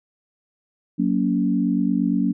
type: chord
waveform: sine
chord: F# major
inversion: none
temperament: equal with one note detuned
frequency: 185 / 233.1 / 282.2 Hz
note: F#3 / A#3 / C#4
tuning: 0 / 0 / +31 cents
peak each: -22 dBFS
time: 0.98-2.33 s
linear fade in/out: 20 ms
effects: none